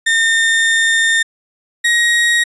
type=tone pair in turn; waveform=35% pulse; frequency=1818 / 1887.8 Hz; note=A#6 / A#6; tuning=-44 / +21 cents; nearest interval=minor second; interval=65 cents; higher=second; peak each=-9 dBFS; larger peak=neither; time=0.06-1.23 / 1.84-2.44 s; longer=first; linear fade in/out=10 ms; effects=resampled to 24000 Hz